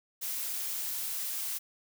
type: noise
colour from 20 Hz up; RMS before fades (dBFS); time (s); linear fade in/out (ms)
blue; -35; 0.21-1.59; 20
effects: none

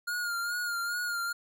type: tone with vibrato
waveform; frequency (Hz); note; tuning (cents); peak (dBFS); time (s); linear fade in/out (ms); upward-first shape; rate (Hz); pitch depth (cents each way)
square; 1419; F6; +27; -31; 0.07-1.33; 10; sine; 2.4; 42
effects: none

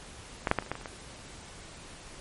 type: clicks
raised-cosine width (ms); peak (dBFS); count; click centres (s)
0.5; -11 / -6 / -11 / -26 / -30 / -15 / -24 / -30 / -22; 9; 0.472 / 0.514 / 0.587 / 0.624 / 0.663 / 0.716 / 0.754 / 0.813 / 0.858
effects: pink hiss -47 dBFS RMS until 2.2 s + MP3 48 kbps

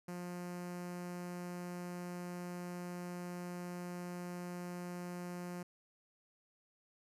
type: tone with notch filter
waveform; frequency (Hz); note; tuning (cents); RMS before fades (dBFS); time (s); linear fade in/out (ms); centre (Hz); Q
sawtooth; 177.1; F3; +24; -44; 0.08-5.63; 5; 3500; 1.4
effects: resampled to 32000 Hz

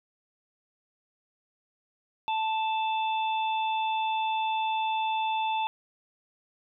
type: harmonic tone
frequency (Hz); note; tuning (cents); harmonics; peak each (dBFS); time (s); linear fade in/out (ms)
880; A5; 0; 1 / 3 / 4; -26 / -36 / -38; 2.28-5.67; 0
effects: none

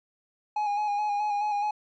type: tone with vibrato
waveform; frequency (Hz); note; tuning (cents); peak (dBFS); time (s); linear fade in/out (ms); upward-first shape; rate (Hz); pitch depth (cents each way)
triangle; 830; G#5; -1; -23; 0.56-1.71; 5; square; 4.7; 27
effects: resampled to 16000 Hz

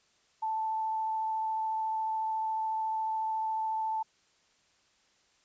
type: tone with vibrato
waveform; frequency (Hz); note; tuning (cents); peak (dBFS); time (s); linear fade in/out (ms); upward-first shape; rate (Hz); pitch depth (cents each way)
sine; 880; A5; 0; -29; 0.42-4.03; 10; sine; 14; 8
effects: white hiss -68 dBFS RMS until 5.44 s + resampled to 16000 Hz

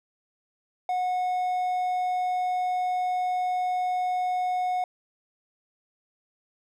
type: tone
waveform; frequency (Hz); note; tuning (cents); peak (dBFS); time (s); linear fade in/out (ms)
triangle; 730; F#5; -24; -22; 0.89-4.84; 2
effects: none

